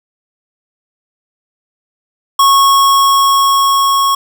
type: tone with level ramp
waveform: square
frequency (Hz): 1100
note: C#6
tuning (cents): -14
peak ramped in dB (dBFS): -6 to -10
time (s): 2.39-4.15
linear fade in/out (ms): 5
effects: none